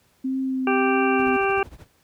sine tone with vibrato, 261.7 Hz, C4, in tune, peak -22 dBFS, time 0.24-1.37 s, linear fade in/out 10 ms, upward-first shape triangle, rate 1.6 Hz, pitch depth 24 cents each way
harmonic tone, 392 Hz, G4, in tune, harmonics 1 / 2 / 3 / 4 / 6 / 7, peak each -22 / -25 / -27 / -28 / -30 / -30 dBFS, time 0.67-1.63 s, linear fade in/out 2 ms
brown noise with tremolo, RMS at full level -35 dBFS, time 1.18-1.87 s, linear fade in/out 10 ms, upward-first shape triangle, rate 13 Hz, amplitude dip 100%
effects pink hiss -62 dBFS RMS until 2.03 s + high-pass 60 Hz 12 dB/octave

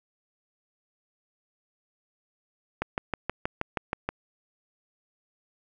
click train, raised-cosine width 0.5 ms, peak -12 dBFS, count 9, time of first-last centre 2.82-4.09 s, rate 6.3 Hz, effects none

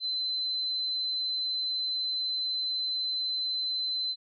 sine tone, 4056 Hz, B7, 45 cents sharp, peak -28 dBFS, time 0-4.16 s, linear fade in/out 50 ms, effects none

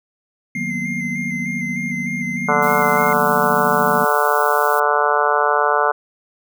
sine chord, B major seventh, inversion first, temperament equal, 155.56 / 185 / 233.1 / 246.9 Hz, D#3 / F#3 / A#3 / B3, 0 / 0 / 0 / 0 cents, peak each -30 / -27 / -27 / -31 dBFS, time 0.55-4.05 s, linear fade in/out 10 ms
triangle tone with vibrato, 2093 Hz, C7, in tune, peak -22 dBFS, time 0.55-3.13 s, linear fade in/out 2 ms, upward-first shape square, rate 3.3 Hz, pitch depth 19 cents each way
harmonic tone, 146.83 Hz, D3, in tune, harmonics 3 / 4 / 5 / 6 / 7 / 8 / 9 / 10, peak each -22 / -22 / -22 / -22 / -22 / -22 / -22 / -22 dBFS, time 2.48-5.92 s, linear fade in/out 10 ms
violet noise, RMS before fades -31 dBFS, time 2.62-4.8 s, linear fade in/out 5 ms
effects none

